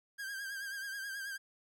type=tone with vibrato; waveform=45% pulse; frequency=1600 Hz; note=G6; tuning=35 cents sharp; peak=-39 dBFS; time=0.18-1.38 s; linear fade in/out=20 ms; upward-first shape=triangle; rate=9.3 Hz; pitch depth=65 cents each way; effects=13-bit